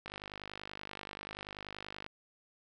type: click train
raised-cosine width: 0.3 ms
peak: -26 dBFS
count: 102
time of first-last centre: 0.06-2.064 s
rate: 50.4 Hz
effects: none